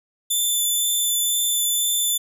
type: tone with vibrato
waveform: 10% pulse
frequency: 3523 Hz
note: A7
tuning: 1 cent sharp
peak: -12 dBFS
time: 0.3-2.18 s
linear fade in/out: 10 ms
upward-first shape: sine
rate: 2 Hz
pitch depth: 9 cents each way
effects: none